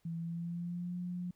sine tone with pitch glide, 166.1 to 178.02 Hz, E3 to F3, +13 to +33 cents, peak -36 dBFS, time 0.05-1.31 s, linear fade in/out 5 ms, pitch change +120 cents, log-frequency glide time 0.16-0.96 s, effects pink hiss -75 dBFS RMS until 1.35 s

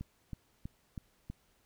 click train, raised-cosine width 5 ms, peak -28 dBFS, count 5, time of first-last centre 0.01-1.3 s, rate 3.1 Hz, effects pink hiss -71 dBFS RMS until 1.65 s

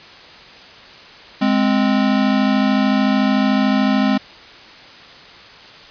square tone pair together, 207.7 / 261.3 Hz, G#3 / C4, 0 / -2 cents, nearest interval major third, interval 398 cents, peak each -17 dBFS, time 1.41-4.18 s, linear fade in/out 10 ms, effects white hiss -40 dBFS RMS until 5.9 s + resampled to 11025 Hz

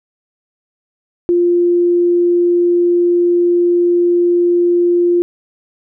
sine tone, 349.2 Hz, F4, in tune, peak -9 dBFS, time 1.29-5.22 s, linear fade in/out 0 ms, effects none

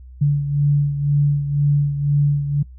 sine beating tone pair, 143.9 / 145.9 Hz, D3 / D3, -35 / -11 cents, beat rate 2 Hz, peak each -15 / -22 dBFS, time 0.21-2.63 s, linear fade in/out 10 ms, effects noise-tail reverb RT60 0.1 s tail -22 dB re dry + added 63 Hz sine -37 dBFS peak until 2.78 s

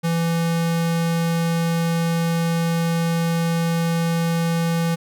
square tone, 167 Hz, E3, 23 cents sharp, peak -19 dBFS, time 0.03-4.96 s, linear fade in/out 20 ms, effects none

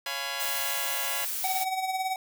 10% pulse chord, C# dominant seventh, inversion none, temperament just, 554.4 / 693 / 831.5 / 997.9 Hz, C#5 / E#5 / G#5 / B5, 0 / -14 / +2 / +18 cents, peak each -30 / -29 / -30 / -28 dBFS, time 0.06-1.25 s, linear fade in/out 2 ms
blue noise, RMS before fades -32 dBFS, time 0.39-1.65 s, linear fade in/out 20 ms
square tone with tremolo, 756 Hz, F#5, 37 cents sharp, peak -26 dBFS, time 1.44-2.16 s, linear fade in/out 2 ms, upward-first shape sine, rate 18 Hz, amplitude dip 55%
effects none

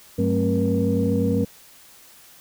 sine tone cluster, 99.4 / 187.1 / 218.9 / 266.9 / 476.5 Hz, G2 / F#3 / A3 / C4 / A#4, +25 / +20 / -9 / +35 / +38 cents, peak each -24 dBFS, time 0.18-1.45 s, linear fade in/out 10 ms, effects tanh soft clip ceiling -9 dBFS + white hiss -49 dBFS RMS until 2.4 s

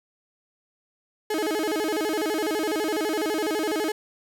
35% pulse tone with vibrato, 366.6 Hz, F#4, 16 cents flat, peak -22 dBFS, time 1.3-3.92 s, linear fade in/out 5 ms, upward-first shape square, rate 12 Hz, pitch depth 260 cents each way, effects none

